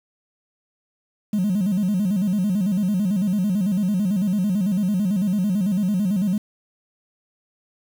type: tone with vibrato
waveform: sine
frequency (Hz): 195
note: G3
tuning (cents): -9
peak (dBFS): -16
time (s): 1.33-6.38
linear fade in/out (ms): 5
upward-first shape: square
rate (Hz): 9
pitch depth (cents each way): 130
effects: tanh soft clip ceiling -16 dBFS + 7-bit